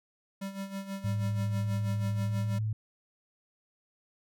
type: tone with tremolo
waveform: square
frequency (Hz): 195.4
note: G3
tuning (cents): -5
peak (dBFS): -34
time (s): 0.41-2.59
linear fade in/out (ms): 10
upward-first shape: sine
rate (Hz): 6.2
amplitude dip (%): 70
type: tone with pitch glide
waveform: sine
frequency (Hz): 106.4 to 108.51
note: G#2 to A2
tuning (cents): +42 to -24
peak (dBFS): -28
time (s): 1.04-2.73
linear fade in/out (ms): 5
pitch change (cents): +34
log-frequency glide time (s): 2.15-2.43
effects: none